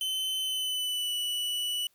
45% pulse tone with pitch glide, 3055 to 2956 Hz, G7 to F#7, -45 to -2 cents, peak -29 dBFS, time 0.01-1.87 s, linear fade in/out 2 ms, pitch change -57 cents, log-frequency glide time 0.41-1.15 s, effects white hiss -69 dBFS RMS until 1.94 s

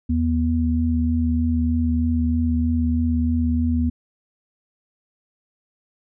sine tone pair together, 79.8 / 242.6 Hz, D#2 / B3, +44 / -31 cents, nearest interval octave + perfect fifth, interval 1925 cents, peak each -20 dBFS, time 0.09-3.9 s, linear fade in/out 10 ms, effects none

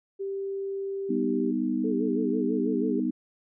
sine tone, 392 Hz, G4, in tune, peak -29 dBFS, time 0.19-1.52 s, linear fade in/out 20 ms
sine chord, G augmented, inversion none, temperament equal, 196 / 246.9 / 311.1 Hz, G3 / B3 / D#4, 0 / 0 / 0 cents, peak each -32 / -27 / -29 dBFS, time 1.09-3.11 s, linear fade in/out 10 ms
sine tone with vibrato, 416.5 Hz, G#4, 5 cents sharp, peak -29 dBFS, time 1.84-3 s, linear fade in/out 5 ms, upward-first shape sine, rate 6.1 Hz, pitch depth 99 cents each way
effects none

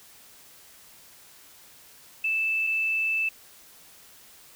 sine tone pair in turn, 2637 / 2637 Hz, E7 / E7, 0 / 0 cents, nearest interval unison, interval 0 cents, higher neither, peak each -23 dBFS, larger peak neither, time 2.24-2.67 / 2.67-3.29 s, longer second, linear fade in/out 5 ms, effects white hiss -52 dBFS RMS until 4.55 s

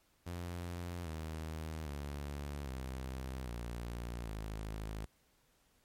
sawtooth tone with pitch steps, 87.3 / 79.13 / 71.73 / 65.02 / 58.94 / 53.43 Hz, F2 / D#2 / D2 / C2 / A#1 / G#1, 0 / +30 / -40 / -10 / +20 / +50 cents, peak -36 dBFS, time 0.26-5.06 s, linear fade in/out 10 ms, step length 800 ms, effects pink hiss -72 dBFS RMS until 5.84 s + MP3 64 kbps

